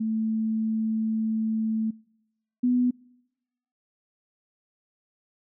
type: tone pair in turn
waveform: sine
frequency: 220.6 / 247.6 Hz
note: A3 / B3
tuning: +5 / +5 cents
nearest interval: major second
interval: 200 cents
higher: second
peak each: -24 / -19 dBFS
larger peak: second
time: 0-1.91 / 2.63-2.91 s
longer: first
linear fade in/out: 10 ms
effects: noise-tail reverb RT60 0.9 s tail -26 dB re dry